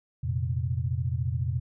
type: chord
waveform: sine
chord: F suspended fourth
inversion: none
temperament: equal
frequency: 87.31 / 116.54 / 130.81 Hz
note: F2 / Bb2 / C3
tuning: 0 / 0 / 0 cents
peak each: -30 dBFS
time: 0.23-1.6 s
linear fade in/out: 10 ms
effects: none